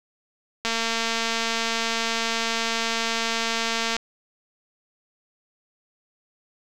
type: click train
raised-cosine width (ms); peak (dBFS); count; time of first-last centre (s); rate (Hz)
0.2; -8; 757; 0.65-3.966; 228
effects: none